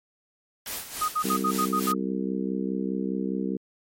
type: noise with tremolo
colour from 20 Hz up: white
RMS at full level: -32 dBFS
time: 0.66-1.92 s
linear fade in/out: 2 ms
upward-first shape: sine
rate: 3.5 Hz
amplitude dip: 70%
type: tone bursts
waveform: sine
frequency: 1244.5 Hz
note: D#6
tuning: in tune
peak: -22 dBFS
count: 7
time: 1.01-1.942 s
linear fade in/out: 10 ms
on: 74 ms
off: 69 ms
type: harmonic tone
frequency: 64.9 Hz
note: C2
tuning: 13 cents flat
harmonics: 3 / 4 / 5 / 6 / 7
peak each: -29 / -31 / -33 / -35 / -36 dBFS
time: 1.24-3.57 s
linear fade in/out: 5 ms
effects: MP3 64 kbps